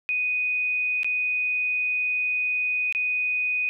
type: tone with dropouts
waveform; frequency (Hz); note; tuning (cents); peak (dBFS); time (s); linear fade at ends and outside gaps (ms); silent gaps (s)
sine; 2489; D#7; 0; -22; 0.09-3.69; 0; 1.032-1.045 / 2.925-2.949
effects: none